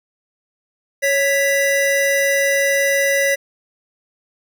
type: tone pair together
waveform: square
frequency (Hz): 554.4 / 1975.7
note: C#5 / B6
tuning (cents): 0 / 0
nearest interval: octave + minor seventh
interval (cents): 2200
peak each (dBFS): -18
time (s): 1.02-3.36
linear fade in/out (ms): 20
effects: none